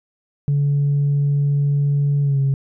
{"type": "tone with pitch glide", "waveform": "sine", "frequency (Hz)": [142.9, 137.08], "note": ["D3", "C#3"], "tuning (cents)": [-47, -19], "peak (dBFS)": -13, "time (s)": [0.48, 2.54], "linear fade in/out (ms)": 0, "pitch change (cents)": -72, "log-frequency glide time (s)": [2.22, 2.39], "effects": ["tanh soft clip ceiling -12 dBFS"]}